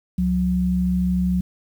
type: tone pair together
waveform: sine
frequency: 68.54 / 181.5 Hz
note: C#2 / F#3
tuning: -19 / -33 cents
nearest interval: octave + perfect fourth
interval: 1686 cents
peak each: -25 / -18 dBFS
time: 0.18-1.41 s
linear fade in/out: 5 ms
effects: 8-bit